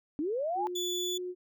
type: linear sweep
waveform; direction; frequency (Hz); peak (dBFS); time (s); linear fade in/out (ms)
sine; up; 277.2 to 880; -29; 0.19-0.67; 0
type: tone with pitch glide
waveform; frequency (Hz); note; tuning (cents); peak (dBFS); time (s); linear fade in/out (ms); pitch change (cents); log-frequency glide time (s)
sine; 357.4 to 361.6; F4 to F#4; +40 to -40; -34; 0.55-1.35; 50; +20; 0.95-1.17
type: tone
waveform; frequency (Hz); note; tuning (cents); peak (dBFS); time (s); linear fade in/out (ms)
30% pulse; 3456; A7; -32; -30; 0.75-1.18; 10
effects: none